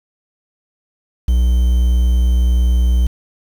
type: tone with quantisation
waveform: triangle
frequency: 60.7 Hz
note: B1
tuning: 29 cents flat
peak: -8 dBFS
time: 1.28-3.07 s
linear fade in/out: 5 ms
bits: 6
effects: none